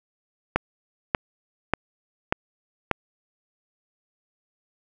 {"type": "click train", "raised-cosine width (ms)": 0.5, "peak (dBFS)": -4, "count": 5, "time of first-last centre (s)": [0.56, 2.913], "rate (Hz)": 1.7, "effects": []}